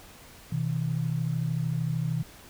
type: tone pair together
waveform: sine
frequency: 127 / 160.2 Hz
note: B2 / E3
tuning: +49 / -49 cents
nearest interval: major third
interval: 402 cents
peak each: -29 / -28 dBFS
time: 0.52-2.23 s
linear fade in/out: 5 ms
effects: pink hiss -50 dBFS RMS until 2.49 s